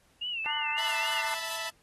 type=tone with vibrato; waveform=sine; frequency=2794 Hz; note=F7; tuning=in tune; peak=-31 dBFS; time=0.21-1.22 s; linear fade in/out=10 ms; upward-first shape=sine; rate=3.6 Hz; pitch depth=110 cents each way
type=harmonic tone; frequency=297.8 Hz; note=D4; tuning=24 cents sharp; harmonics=3 / 4 / 5 / 6 / 7; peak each=-34 / -42 / -41 / -43 / -36 dBFS; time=0.46-1.34 s; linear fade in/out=0 ms
type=chord; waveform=10% pulse; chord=E suspended fourth; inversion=none; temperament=equal with one note detuned; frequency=657 / 880 / 987.8 Hz; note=E5 / A5 / B5; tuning=-6 / 0 / 0 cents; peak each=-31 dBFS; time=0.78-1.7 s; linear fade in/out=10 ms
type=noise with tremolo; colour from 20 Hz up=blue; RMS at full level=-38 dBFS; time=0.86-1.69 s; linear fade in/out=2 ms; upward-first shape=triangle; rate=4.9 Hz; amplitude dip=85%
effects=pink hiss -66 dBFS RMS until 1.82 s + AAC 32 kbps